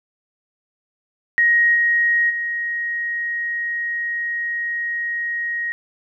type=tone with level steps; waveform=sine; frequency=1882 Hz; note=A#6; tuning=16 cents sharp; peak=-12 / -14 / -21 dBFS; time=1.38-5.72 s; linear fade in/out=0 ms; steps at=1.74 / 2.29 s; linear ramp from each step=20 ms; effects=none